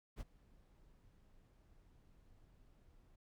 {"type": "noise with ADSR envelope", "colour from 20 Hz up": "brown", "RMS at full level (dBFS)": -42, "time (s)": [0.16, 3.16], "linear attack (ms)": 46, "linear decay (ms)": 27, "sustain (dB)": -24, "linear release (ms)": 8, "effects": []}